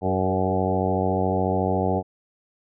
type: harmonic tone with a mistuned harmonic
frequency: 93.9 Hz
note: F#2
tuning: 26 cents sharp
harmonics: 1 / 2 / 3 / 4 / 5 / 6 / 7 / 8 / 9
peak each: -27 / -27 / -30 / -29 / -28 / -31 / -30 / -28 / -32 dBFS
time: 0.01-2.03 s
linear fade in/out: 50 ms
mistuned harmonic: 5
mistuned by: -18 cents
effects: none